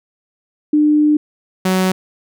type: tone pair in turn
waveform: sine / sawtooth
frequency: 300 / 186.64 Hz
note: D4 / F#3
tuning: +37 / +15 cents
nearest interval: minor sixth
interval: 822 cents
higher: first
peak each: -9 dBFS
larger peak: neither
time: 0.73-1.17 / 1.65-1.92 s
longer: first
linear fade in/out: 5 ms
effects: none